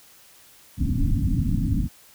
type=low-pass noise; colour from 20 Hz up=pink; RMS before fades=-22 dBFS; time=0.77-1.89 s; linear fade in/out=50 ms; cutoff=290 Hz; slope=96 dB/octave; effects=white hiss -52 dBFS RMS until 2.14 s